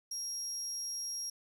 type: tone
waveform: 35% pulse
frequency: 5610 Hz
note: F8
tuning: 7 cents sharp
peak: -34 dBFS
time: 0.11-1.3 s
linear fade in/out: 5 ms
effects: none